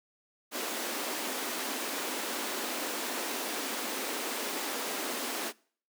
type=high-pass noise; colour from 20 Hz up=pink; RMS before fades=-35 dBFS; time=0.51-5.53 s; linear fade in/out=50 ms; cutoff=240 Hz; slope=48 dB/octave; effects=noise-tail reverb RT60 0.5 s tail -24 dB re dry